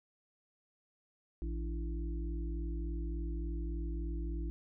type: harmonic tone with a mistuned harmonic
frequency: 55.8 Hz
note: A1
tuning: 25 cents sharp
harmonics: 1 / 3 / 5 / 6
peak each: -35 / -48 / -48 / -46 dBFS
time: 1.42-4.5 s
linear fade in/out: 0 ms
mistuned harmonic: 5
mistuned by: +75 cents
effects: none